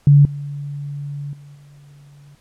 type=tone with level steps; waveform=sine; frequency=143.3 Hz; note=D3; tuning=42 cents flat; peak=-6 / -25 / -38 / -42 dBFS; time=0.07-2.35 s; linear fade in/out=2 ms; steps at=0.25 / 1.33 / 1.55 s; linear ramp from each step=2 ms; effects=pink hiss -57 dBFS RMS until 2.4 s + low-pass 11000 Hz 12 dB/octave